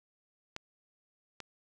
clicks, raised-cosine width 0.2 ms, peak -21 / -25 dBFS, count 2, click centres 0.564 / 1.403 s, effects none

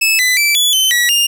sawtooth tone with pitch steps, 2608 / 2004 / 2326 / 3420 / 3065 / 1933 / 2814 Hz, E7 / B6 / D7 / A7 / G7 / B6 / F7, -19 / +25 / -17 / -50 / -40 / -38 / +12 cents, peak -7 dBFS, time 0.01-1.27 s, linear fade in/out 10 ms, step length 180 ms, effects none

